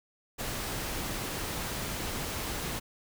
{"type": "noise", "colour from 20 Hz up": "pink", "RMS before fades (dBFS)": -35, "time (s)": [0.38, 2.8], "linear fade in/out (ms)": 20, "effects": []}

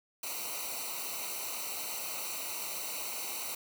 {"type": "noise with comb filter", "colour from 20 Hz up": "white", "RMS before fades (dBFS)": -38, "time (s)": [0.23, 3.55], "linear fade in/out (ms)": 5, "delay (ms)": 0.59, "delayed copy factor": -1, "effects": []}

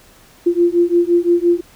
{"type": "beating tone pair", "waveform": "sine", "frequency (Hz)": [343.6, 349.4], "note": ["F4", "F4"], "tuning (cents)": [-28, 1], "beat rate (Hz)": 5.8, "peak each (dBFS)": -14, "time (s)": [0.46, 1.61], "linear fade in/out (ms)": 10, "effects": ["pink hiss -47 dBFS RMS until 1.75 s"]}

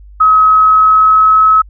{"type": "tone with pitch glide", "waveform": "sine", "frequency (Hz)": [1276, 1287.8], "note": ["D#6", "E6"], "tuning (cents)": [43, -41], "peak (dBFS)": -4, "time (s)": [0.2, 1.62], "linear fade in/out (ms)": 10, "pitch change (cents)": 16, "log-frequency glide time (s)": [0.4, 1.44], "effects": ["added 50 Hz sine -33 dBFS peak until 1.69 s"]}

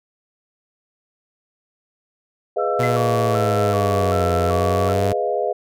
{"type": "chord", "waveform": "sine", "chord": "F half-diminished seventh", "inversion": "first", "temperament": "equal", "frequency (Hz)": [415.3, 493.9, 622.3, 698.5], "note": ["Ab4", "Cb5", "Eb5", "F5"], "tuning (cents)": [0, 0, 0, 0], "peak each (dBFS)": -24, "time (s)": [2.56, 5.53], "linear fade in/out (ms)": 10}
{"type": "tone with vibrato", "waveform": "sine", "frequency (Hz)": 1231, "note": "D#6", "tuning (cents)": -19, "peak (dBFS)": -26, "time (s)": [2.58, 4.94], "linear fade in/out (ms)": 20, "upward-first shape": "square", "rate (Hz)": 1.3, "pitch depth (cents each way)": 140}
{"type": "linear two-way sweep", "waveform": "sawtooth", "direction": "down then up", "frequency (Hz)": [122.7, 88, 97.6], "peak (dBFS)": -16, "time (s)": [2.79, 5.13], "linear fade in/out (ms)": 10, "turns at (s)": 4.35}
{"type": "tone with exponential decay", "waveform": "sine", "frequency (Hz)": 2041, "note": "C7", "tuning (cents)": -44, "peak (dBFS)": -20, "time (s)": [2.83, 2.99], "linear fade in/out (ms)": 5, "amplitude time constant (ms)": 33}
{"effects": []}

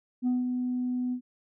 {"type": "tone with ADSR envelope", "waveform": "sine", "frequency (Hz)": 249.4, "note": "B3", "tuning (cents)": 17, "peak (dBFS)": -20, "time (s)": [0.22, 1.21], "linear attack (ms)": 50, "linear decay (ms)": 170, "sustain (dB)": -6, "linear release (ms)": 85, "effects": ["tanh soft clip ceiling -22 dBFS"]}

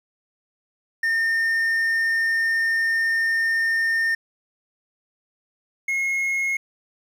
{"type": "tone pair in turn", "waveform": "triangle", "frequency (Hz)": [1818, 2162], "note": ["A#6", "C#7"], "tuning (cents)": [-44, -44], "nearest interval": "minor third", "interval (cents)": 300, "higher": "second", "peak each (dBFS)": [-17, -19], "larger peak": "first", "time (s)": [[1.03, 4.15], [5.88, 6.57]], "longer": "first", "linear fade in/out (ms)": 5, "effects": ["9-bit"]}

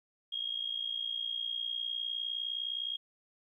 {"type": "tone with amplitude modulation", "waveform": "sine", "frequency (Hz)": 3265, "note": "G#7", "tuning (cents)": -30, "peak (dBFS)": -30, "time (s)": [0.32, 2.97], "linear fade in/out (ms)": 10, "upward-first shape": "sine", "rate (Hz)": 59.7, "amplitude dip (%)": 80, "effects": ["12-bit"]}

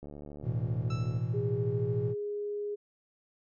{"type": "click train", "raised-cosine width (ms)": 2, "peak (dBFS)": -32, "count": 85, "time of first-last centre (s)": [0.03, 1.179], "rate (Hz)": 73.1}
{"type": "chord", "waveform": "triangle", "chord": "A suspended second", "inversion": "none", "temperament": "equal", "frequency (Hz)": [110, 123.47, 164.81], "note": ["A2", "B2", "E3"], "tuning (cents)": [0, 0, 0], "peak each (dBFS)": [-31, -30, -36], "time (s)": [0.42, 2.15], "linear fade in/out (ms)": 50}
{"type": "tone with exponential decay", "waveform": "sawtooth", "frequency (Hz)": 1322, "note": "E6", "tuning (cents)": 5, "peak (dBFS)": -36, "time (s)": [0.9, 1.5], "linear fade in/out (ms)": 5, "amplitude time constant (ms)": 130}
{"type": "tone with pitch glide", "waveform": "sine", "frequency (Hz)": [406.6, 412.8], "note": ["G#4", "G#4"], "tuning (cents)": [-37, -10], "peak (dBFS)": -32, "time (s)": [1.33, 2.76], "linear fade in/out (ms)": 20, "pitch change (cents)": 27, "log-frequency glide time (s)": [1.56, 2.14]}
{"effects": ["resampled to 16000 Hz"]}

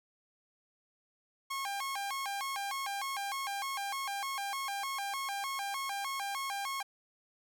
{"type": "tone with vibrato", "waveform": "sawtooth", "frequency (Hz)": 932.3, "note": "A#5", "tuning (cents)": 0, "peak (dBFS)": -31, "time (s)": [1.5, 6.83], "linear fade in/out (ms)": 10, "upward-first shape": "square", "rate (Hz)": 3.3, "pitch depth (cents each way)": 270, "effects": []}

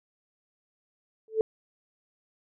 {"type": "tone with exponential growth", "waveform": "sine", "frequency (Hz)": 440, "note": "A4", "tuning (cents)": 0, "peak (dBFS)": -16, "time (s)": [1.28, 1.41], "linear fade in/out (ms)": 1, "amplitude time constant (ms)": 28, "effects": []}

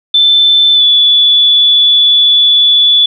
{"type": "tone with pitch glide", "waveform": "sine", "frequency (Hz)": [3531, 3446], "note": ["A7", "A7"], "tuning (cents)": [5, -37], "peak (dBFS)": -4, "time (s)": [0.14, 3.06], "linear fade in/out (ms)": 5, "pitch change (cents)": -42, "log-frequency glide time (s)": [0.74, 0.84], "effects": []}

